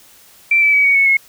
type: tone with pitch steps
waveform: sine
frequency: 2344 / 2309 / 2275 / 2241 / 2207 / 2174 Hz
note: D7 / D7 / C#7 / C#7 / C#7 / C#7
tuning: -4 / -30 / +44 / +18 / -8 / -34 cents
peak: -9 dBFS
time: 0.51-1.17 s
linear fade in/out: 5 ms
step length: 110 ms
effects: white hiss -46 dBFS RMS until 1.28 s